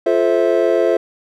triangle chord, F major seventh, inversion none, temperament just, 349.2 / 436.5 / 523.8 / 654.8 Hz, F4 / A4 / C5 / E5, 0 / -14 / +2 / -12 cents, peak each -16 dBFS, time 0.06-0.97 s, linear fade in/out 5 ms, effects none

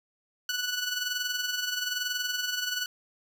15% pulse tone with amplitude modulation, 1480 Hz, F#6, in tune, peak -20 dBFS, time 0.49-2.86 s, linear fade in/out 2 ms, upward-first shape sine, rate 21.1 Hz, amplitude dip 55%, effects none

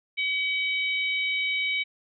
harmonic tone, 759 Hz, F#5, 44 cents sharp, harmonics 3 / 4 / 5, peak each -25 / -33 / -34 dBFS, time 0.17-1.84 s, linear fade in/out 20 ms, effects none

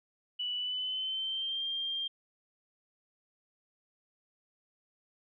sine tone with pitch glide, 2960 to 3191 Hz, F#7 to G7, 0 to +30 cents, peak -32 dBFS, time 0.39-2.08 s, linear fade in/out 10 ms, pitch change +130 cents, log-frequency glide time 0.56-1.64 s, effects none

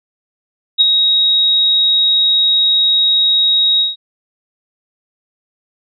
sine tone with ADSR envelope, 3789 Hz, A#7, 27 cents sharp, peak -4 dBFS, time 0.78-3.96 s, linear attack 29 ms, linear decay 22 ms, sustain -5 dB, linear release 160 ms, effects none

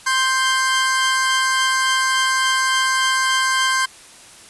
sawtooth tone pair together, 1048.5 / 1571 Hz, C6 / G6, +3 / +3 cents, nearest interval perfect fifth, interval 700 cents, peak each -15 dBFS, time 0.06-3.86 s, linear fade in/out 10 ms, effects white hiss -43 dBFS RMS until 4.49 s + resampled to 24000 Hz

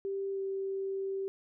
sine tone with pitch glide, 392 to 388.2 Hz, G4 to G4, 0 to -17 cents, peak -32 dBFS, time 0.05-1.28 s, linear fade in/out 0 ms, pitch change -17 cents, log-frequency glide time 0.32-0.4 s, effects none

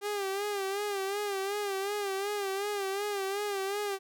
sawtooth tone with vibrato, 400 Hz, G4, 35 cents sharp, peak -27 dBFS, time 0.01-3.99 s, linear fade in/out 50 ms, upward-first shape sine, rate 2.7 Hz, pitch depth 70 cents each way, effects none

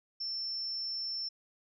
sine tone, 5370 Hz, E8, 31 cents sharp, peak -34 dBFS, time 0.2-1.29 s, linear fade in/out 10 ms, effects none

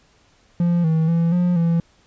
triangle tone with pitch steps, 172.8 / 160.4 / 167.5 / 177.3 / 167.8 Hz, F3 / E3 / E3 / F3 / E3, -18 / -47 / +28 / +26 / +31 cents, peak -13 dBFS, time 0.6-1.8 s, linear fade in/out 2 ms, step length 240 ms, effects pink hiss -57 dBFS RMS until 2.06 s + resampled to 16000 Hz

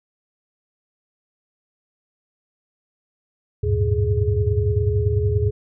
sine tone cluster, 76 / 96.1 / 106.5 / 123.2 / 417 Hz, D#2 / G2 / G#2 / B2 / G#4, -40 / -34 / +44 / -4 / +7 cents, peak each -23 / -21 / -23 / -27 / -24 dBFS, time 3.63-5.51 s, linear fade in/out 10 ms, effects none

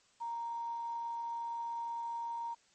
sine tone with quantisation, 932.3 Hz, A#5, in tune, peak -36 dBFS, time 0.2-2.55 s, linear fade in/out 20 ms, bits 10, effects white hiss -68 dBFS RMS until 2.74 s + MP3 32 kbps

